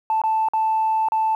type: tone with dropouts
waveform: sine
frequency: 880 Hz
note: A5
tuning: in tune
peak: -16 dBFS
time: 0.1-1.35 s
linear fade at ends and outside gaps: 1 ms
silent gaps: 0.217-0.237 / 0.486-0.535 / 1.086-1.12 s
effects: tanh soft clip ceiling -13 dBFS + 9-bit